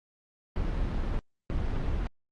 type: noise bursts at uneven times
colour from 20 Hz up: brown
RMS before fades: -29 dBFS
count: 2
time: 0.56-1.19 / 1.5-2.07 s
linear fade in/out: 0 ms
effects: low-pass 4000 Hz 12 dB/octave + Opus 32 kbps